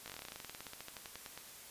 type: slowing click train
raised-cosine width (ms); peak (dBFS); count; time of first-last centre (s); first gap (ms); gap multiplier
0.2; -28; 26; 0.06-1.376; 18; 1.08
effects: white hiss -53 dBFS RMS until 1.7 s + resampled to 32000 Hz